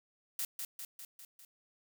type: noise with echo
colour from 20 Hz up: blue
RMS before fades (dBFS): -36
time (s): 0.39-0.45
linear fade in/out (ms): 2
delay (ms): 200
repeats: 5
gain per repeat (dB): -4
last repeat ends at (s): 1.45
effects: none